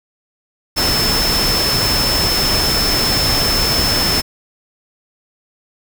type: tone in noise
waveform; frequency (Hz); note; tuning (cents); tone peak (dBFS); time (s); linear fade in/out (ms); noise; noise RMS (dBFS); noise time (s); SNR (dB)
sine; 5274; E8; 0; -16; 0.76-4.22; 20; pink; -18; 0.76-4.22; -1
effects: none